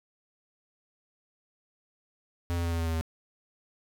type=tone with pitch steps; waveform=square; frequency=86.2 / 85.31 / 84.43 / 83.55 / 82.69 / 81.83 / 80.99 Hz; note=F2 / F2 / E2 / E2 / E2 / E2 / E2; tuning=-22 / -40 / +42 / +24 / +6 / -12 / -30 cents; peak=-28 dBFS; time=2.5-3.011 s; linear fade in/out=0 ms; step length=73 ms; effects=none